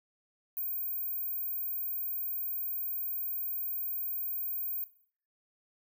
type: tone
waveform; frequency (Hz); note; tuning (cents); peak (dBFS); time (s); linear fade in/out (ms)
sine; 15280; A#9; +42; -31; 0.57-4.84; 0
effects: noise-tail reverb RT60 0.5 s tail -17 dB re dry + tanh soft clip ceiling -27 dBFS